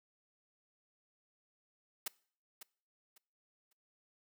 white noise with echo, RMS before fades -37 dBFS, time 2.06-2.08 s, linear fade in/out 5 ms, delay 550 ms, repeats 3, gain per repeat -12 dB, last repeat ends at 3.73 s, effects noise-tail reverb RT60 0.5 s tail -23 dB re dry + high-pass 200 Hz 12 dB/octave

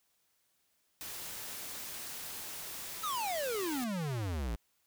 white noise, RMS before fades -43 dBFS, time 1.01-3.84 s, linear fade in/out 0 ms
square exponential sweep, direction down, 1318.5 to 51.91 Hz, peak -34 dBFS, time 3.03-4.56 s, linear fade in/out 10 ms
effects white hiss -75 dBFS RMS until 4.86 s

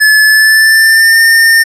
square tone with pitch glide, 1724 to 1813.9 Hz, A6 to A#6, -36 to -48 cents, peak -4 dBFS, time 0-1.64 s, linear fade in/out 20 ms, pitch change +88 cents, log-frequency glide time 0.23-1.21 s, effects resampled to 32000 Hz

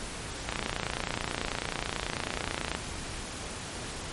click train, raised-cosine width 0.3 ms, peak -13 dBFS, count 67, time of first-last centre 0.49-2.75 s, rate 29.2 Hz, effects pink hiss -38 dBFS RMS until 4.12 s + MP3 48 kbps

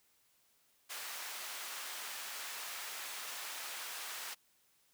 pink high-pass noise, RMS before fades -44 dBFS, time 0.89-4.35 s, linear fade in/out 20 ms, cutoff 1100 Hz, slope 12 dB/octave, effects white hiss -72 dBFS RMS until 4.93 s

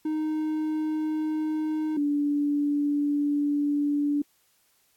triangle / sine tone pair in turn, 310 / 290.1 Hz, D#4 / D4, -6 / -21 cents, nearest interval minor second, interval 115 cents, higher first, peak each -23 / -22 dBFS, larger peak second, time 0.05-1.97 / 1.97-4.22 s, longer second, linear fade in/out 5 ms, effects white hiss -66 dBFS RMS until 4.96 s + AAC 64 kbps

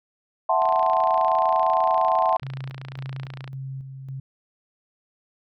sine chord, F# half-diminished seventh, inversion third, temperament equal, 659.3 / 740 / 880 / 1046.5 Hz, E5 / F#5 / A5 / C6, 0 / 0 / 0 / 0 cents, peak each -23 dBFS, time 0.49-2.37 s, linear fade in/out 5 ms
click train, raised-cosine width 0.3 ms, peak -22 dBFS, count 83, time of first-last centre 0.62-3.477 s, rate 28.7 Hz
sine tone with tremolo, 133.9 Hz, C3, 40 cents sharp, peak -30 dBFS, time 2.42-4.2 s, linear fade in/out 5 ms, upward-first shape square, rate 1.8 Hz, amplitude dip 45%
effects none

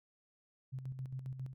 sine tone with tremolo, 130.81 Hz, C3, in tune, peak -38 dBFS, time 0.72-1.54 s, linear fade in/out 20 ms, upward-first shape square, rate 7.4 Hz, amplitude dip 55%, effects none

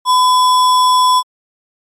sine tone with sample-and-hold, 1007 Hz, B5, 33 cents sharp, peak -7 dBFS, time 0.05-1.23 s, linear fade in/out 50 ms, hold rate 4410 Hz, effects low-pass 9000 Hz 12 dB/octave + MP3 64 kbps

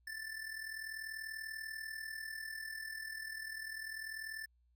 square tone with amplitude modulation, 1765 Hz, A6, 5 cents sharp, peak -40 dBFS, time 0.07-4.46 s, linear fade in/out 5 ms, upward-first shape sine, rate 40.3 Hz, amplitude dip 65%, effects added 60 Hz sine -69 dBFS peak until 4.75 s

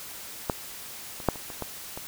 clicks, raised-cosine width 1 ms, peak -10 / -26 / -6 / -26 / -26 / -17 / -22 dBFS, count 7, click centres 0.498 / 1.202 / 1.287 / 1.358 / 1.502 / 1.623 / 1.975 s, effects white hiss -41 dBFS RMS until 2.07 s

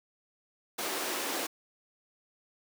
pink high-pass noise, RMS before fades -34 dBFS, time 0.78-1.47 s, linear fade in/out 10 ms, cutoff 280 Hz, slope 24 dB/octave, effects none

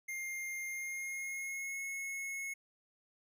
square tone with pitch glide, 2115 to 2181 Hz, C7 to C#7, +18 to -29 cents, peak -39 dBFS, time 0.08-2.54 s, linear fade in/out 10 ms, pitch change +53 cents, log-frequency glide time 0.67-1.81 s, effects none

